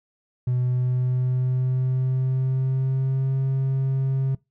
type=tone with pitch glide; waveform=triangle; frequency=124.9 to 133.86 Hz; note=B2 to C3; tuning=+20 to +40 cents; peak=-17 dBFS; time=0.47-4.35 s; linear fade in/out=5 ms; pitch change=+120 cents; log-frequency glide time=0.58-3.36 s; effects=noise-tail reverb RT60 0.2 s tail -23 dB re dry + tanh soft clip ceiling -14 dBFS